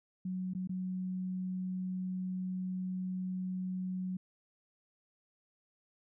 sine tone with dropouts, 184.8 Hz, F#3, 2 cents flat, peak -34 dBFS, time 0.25-4.17 s, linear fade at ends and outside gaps 5 ms, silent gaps 0.536-0.549 / 0.674-0.693 s, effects none

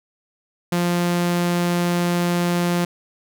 sawtooth tone, 174.61 Hz, F3, in tune, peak -14 dBFS, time 0.72-2.85 s, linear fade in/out 5 ms, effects none

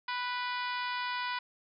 harmonic tone with a mistuned harmonic, 493.9 Hz, B4, in tune, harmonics 2 / 3 / 4 / 5 / 6 / 7 / 8 / 9 / 10, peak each -35 / -39 / -41 / -43 / -45 / -46 / -47 / -48 / -49 dBFS, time 0.08-1.39 s, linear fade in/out 5 ms, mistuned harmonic 5, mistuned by -22 cents, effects none

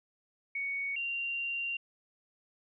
sine tone pair in turn, 2229 / 2769 Hz, C#7 / F7, +9 / -15 cents, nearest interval major third, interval 376 cents, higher second, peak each -32 / -32 dBFS, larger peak neither, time 0.55-0.96 / 0.96-1.77 s, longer second, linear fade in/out 5 ms, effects none

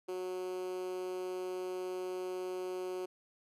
10% pulse tone with high-pass filter, 183.6 Hz, F#3, 13 cents flat, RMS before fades -39 dBFS, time 0.08-3.06 s, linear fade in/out 10 ms, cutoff 380 Hz, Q 6.1, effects resampled to 32000 Hz

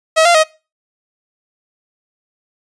sawtooth tone with pitch steps, 640 / 691 / 629 Hz, D#5 / F5 / D#5, +49 / -19 / +19 cents, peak -4 dBFS, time 0.16-0.439 s, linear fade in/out 20 ms, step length 93 ms, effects noise-tail reverb RT60 0.3 s tail -22 dB re dry + resampled to 22050 Hz

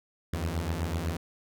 sawtooth beating tone pair, 78.8 / 86.8 Hz, D#2 / F2, +23 / -10 cents, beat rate 8 Hz, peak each -28 dBFS, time 0.33-1.17 s, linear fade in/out 5 ms, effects none

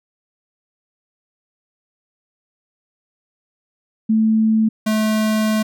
sine / square tone pair in turn, 220 / 216.5 Hz, A3 / A3, 0 / -28 cents, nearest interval unison, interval 28 cents, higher first, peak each -12 / -16 dBFS, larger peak first, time 4.09-4.69 / 4.86-5.63 s, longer second, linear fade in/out 10 ms, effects none

